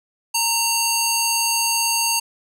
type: tone with band-pass filter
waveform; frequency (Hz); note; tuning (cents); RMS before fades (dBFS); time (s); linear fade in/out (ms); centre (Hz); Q
square; 919; A#5; -25; -20; 0.34-2.2; 10; 7600; 0.88
effects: none